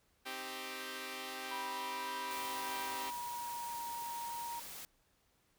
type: chord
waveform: 5% pulse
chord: C minor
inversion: none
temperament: equal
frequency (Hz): 261.6 / 311.1 / 392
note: C4 / Eb4 / G4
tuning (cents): 0 / 0 / 0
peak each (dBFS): -35 / -39 / -33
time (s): 0.25-3.11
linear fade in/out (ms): 20
type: tone with pitch glide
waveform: sine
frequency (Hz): 980 to 941.2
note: B5 to A#5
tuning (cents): -14 to +16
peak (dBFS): -40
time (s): 1.51-4.6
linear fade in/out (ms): 10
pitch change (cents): -70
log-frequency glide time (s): 2.56-3.82
type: noise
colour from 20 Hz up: white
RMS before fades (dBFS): -48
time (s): 2.31-4.85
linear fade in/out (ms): 0
effects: pink hiss -74 dBFS RMS until 5.58 s